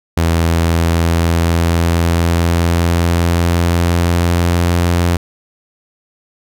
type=tone with pitch glide; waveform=sawtooth; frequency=83.1 to 86.58 Hz; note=E2 to F2; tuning=+15 to -14 cents; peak=-7 dBFS; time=0.17-5.17 s; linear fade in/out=5 ms; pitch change=+71 cents; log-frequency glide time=0.3-4.74 s; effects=none